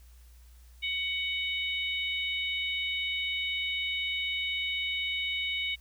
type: harmonic tone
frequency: 746 Hz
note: F#5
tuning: 14 cents sharp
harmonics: 3 / 4 / 5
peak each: -32 / -34 / -36 dBFS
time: 0.82-5.76 s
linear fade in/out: 20 ms
effects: added 60 Hz sine -51 dBFS peak until 5.8 s + white hiss -64 dBFS RMS until 5.8 s